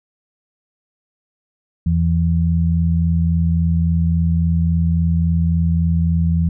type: tone pair together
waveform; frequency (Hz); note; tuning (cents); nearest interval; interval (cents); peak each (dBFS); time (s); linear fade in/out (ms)
sine; 83.6 / 167.2; E2 / E3; +25 / +25; octave; 1200; -16; 1.86-6.49; 5
effects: none